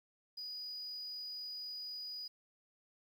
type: tone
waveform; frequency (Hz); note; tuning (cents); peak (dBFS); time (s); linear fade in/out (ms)
sine; 4928; D#8; -17; -40; 0.37-2.28; 10
effects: tanh soft clip ceiling -40 dBFS + 11-bit